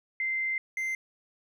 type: tone pair in turn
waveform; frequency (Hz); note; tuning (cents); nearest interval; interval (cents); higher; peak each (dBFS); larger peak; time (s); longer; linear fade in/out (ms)
sine / triangle; 2081 / 2081; C7 / C7; -10 / -10; unison; 0; neither; -27; neither; 0.2-0.58 / 0.77-0.95; first; 2
effects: none